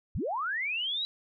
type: linear sweep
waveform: sine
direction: up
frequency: 38.15 to 3951 Hz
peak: -29 dBFS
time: 0.15-1.05 s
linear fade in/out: 0 ms
effects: none